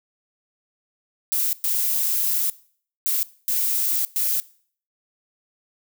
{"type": "noise bursts at uneven times", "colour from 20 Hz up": "violet", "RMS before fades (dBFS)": -22, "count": 5, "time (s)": [[1.32, 1.53], [1.64, 2.5], [3.06, 3.23], [3.48, 4.05], [4.16, 4.4]], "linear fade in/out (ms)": 0, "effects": ["noise-tail reverb RT60 0.5 s tail -20 dB re dry"]}